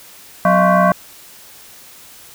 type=tone with frequency modulation; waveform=sine; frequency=250 Hz; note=B3; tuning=21 cents sharp; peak=-9 dBFS; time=0.45-0.92 s; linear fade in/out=2 ms; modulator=433 Hz; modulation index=2.6; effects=white hiss -41 dBFS RMS until 2.34 s